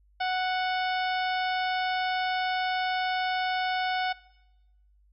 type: harmonic tone with a mistuned harmonic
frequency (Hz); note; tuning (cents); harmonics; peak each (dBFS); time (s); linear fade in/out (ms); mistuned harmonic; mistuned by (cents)
740; F#5; 0; 1 / 2 / 3 / 4 / 5 / 6 / 7; -27 / -33 / -37 / -39 / -41 / -43 / -44; 0.2-4.13; 10; 5; -41
effects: noise-tail reverb RT60 1.0 s tail -21 dB re dry + added 50 Hz sine -59 dBFS peak until 5.12 s